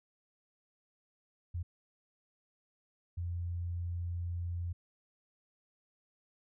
sine tone bursts at uneven times, 86.8 Hz, F2, 10 cents flat, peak -34 dBFS, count 2, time 1.54-1.63 / 3.17-4.73 s, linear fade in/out 10 ms, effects none

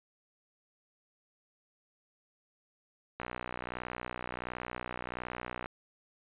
click train, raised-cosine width 0.5 ms, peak -22 dBFS, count 152, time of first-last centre 3.2-5.659 s, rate 61.4 Hz, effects resampled to 8000 Hz

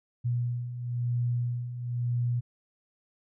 sine beating tone pair, 120.3 / 121.3 Hz, B2 / B2, -45 / -31 cents, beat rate 1 Hz, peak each -34 / -28 dBFS, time 0.24-2.41 s, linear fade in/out 20 ms, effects none

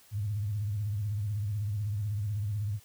sine tone with vibrato, 103.7 Hz, G#2, 2 cents flat, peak -29 dBFS, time 0.11-2.8 s, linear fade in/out 50 ms, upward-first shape triangle, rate 16 Hz, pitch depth 130 cents each way, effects white hiss -59 dBFS RMS until 2.84 s

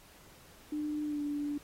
sine tone with pitch glide, 300 to 291.6 Hz, D4 to D4, +37 to -12 cents, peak -32 dBFS, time 0.72-1.58 s, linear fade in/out 5 ms, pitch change -49 cents, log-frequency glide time 1.05-1.21 s, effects pink hiss -58 dBFS RMS until 1.63 s + AAC 48 kbps

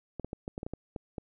clicks, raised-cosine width 2 ms, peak -23 dBFS, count 10, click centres 0.197 / 0.246 / 0.331 / 0.479 / 0.579 / 0.631 / 0.665 / 0.736 / 0.962 / 1.182 s, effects none

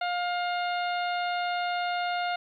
harmonic tone with a mistuned harmonic, 708 Hz, F5, 23 cents sharp, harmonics 1 / 2 / 3 / 4 / 5 / 6, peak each -28 / -34 / -38 / -40 / -42 / -44 dBFS, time 0.01-2.36 s, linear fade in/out 5 ms, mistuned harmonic 5, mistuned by +33 cents, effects 11-bit

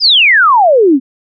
sine exponential sweep, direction down, 5240 to 248.3 Hz, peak -4 dBFS, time 0-1 s, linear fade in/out 50 ms, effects none

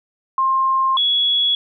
sine tone pair in turn, 1060 / 3365 Hz, C6 / G#7, +22 / +22 cents, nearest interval octave + minor sixth, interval 2000 cents, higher second, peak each -14 dBFS, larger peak neither, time 0.38-0.97 / 0.97-1.55 s, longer first, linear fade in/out 2 ms, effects none

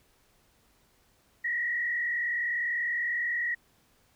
sine tone with frequency modulation, 1911 Hz, A#6, 43 cents sharp, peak -27 dBFS, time 1.44-3.55 s, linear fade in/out 10 ms, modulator 40.7 Hz, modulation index 1.3, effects pink hiss -66 dBFS RMS until 4.15 s

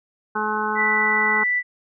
harmonic tone, 213.7 Hz, G#3, 50 cents sharp, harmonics 1 / 2 / 4 / 5 / 6 / 7, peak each -31 / -29 / -26 / -27 / -30 / -27 dBFS, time 0.35-1.44 s, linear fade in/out 10 ms
sine tone, 1975.5 Hz, B6, in tune, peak -18 dBFS, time 0.75-1.63 s, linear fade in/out 50 ms
effects none

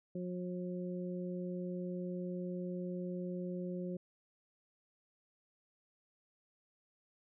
harmonic tone, 180 Hz, F#3, 47 cents flat, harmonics 1 / 2 / 3, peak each -39 / -43 / -46 dBFS, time 0.15-3.97 s, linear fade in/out 5 ms, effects none

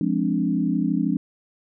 sine chord, D half-diminished seventh, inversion first, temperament equal, 174.61 / 207.7 / 261.6 / 293.7 Hz, F3 / Ab3 / C4 / D4, 0 / 0 / 0 / 0 cents, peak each -25 dBFS, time 0.01-1.17 s, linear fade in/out 2 ms, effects none

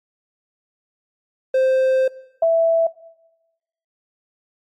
triangle / sine tone pair in turn, 523 / 660.2 Hz, C5 / E5, -1 / +2 cents, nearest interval major third, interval 403 cents, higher second, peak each -12 dBFS, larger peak neither, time 1.54-2.08 / 2.42-2.87 s, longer first, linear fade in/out 5 ms, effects noise-tail reverb RT60 1.0 s tail -21 dB re dry + AAC 64 kbps

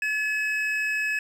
triangle tone pair together, 1713 / 2567 Hz, A6 / E7, -47 / -47 cents, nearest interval perfect fifth, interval 700 cents, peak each -25 dBFS, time 0.02-1.19 s, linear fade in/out 2 ms, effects none

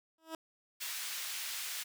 15% pulse tone with exponential growth, 322.3 Hz, E4, 39 cents flat, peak -30 dBFS, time 0.18-0.35 s, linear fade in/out 2 ms, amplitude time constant 35 ms
pink high-pass noise, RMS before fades -40 dBFS, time 0.8-1.84 s, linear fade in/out 20 ms, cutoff 2100 Hz, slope 12 dB/octave
effects none

